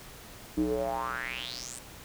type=tone with band-pass filter sweep; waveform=square; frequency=61.4 Hz; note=B1; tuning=9 cents flat; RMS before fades=-33 dBFS; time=0.57-1.79 s; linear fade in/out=5 ms; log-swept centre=280 to 9100 Hz; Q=6.2; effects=pink hiss -48 dBFS RMS until 2.04 s